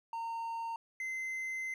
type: tone pair in turn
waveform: triangle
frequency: 917 / 2064 Hz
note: A#5 / C7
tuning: -29 / -24 cents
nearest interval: octave + major second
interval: 1405 cents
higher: second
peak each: -34 / -34 dBFS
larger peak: neither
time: 0.13-0.76 / 1-1.74 s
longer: second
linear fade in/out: 2 ms
effects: none